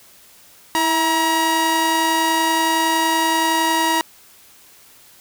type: tone pair together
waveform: sawtooth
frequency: 327.5 / 951.8 Hz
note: E4 / A#5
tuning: -11 / +36 cents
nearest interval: octave + tritone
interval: 1847 cents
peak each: -18 / -13 dBFS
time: 0.75-4.01 s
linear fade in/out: 0 ms
effects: white hiss -48 dBFS RMS until 5.2 s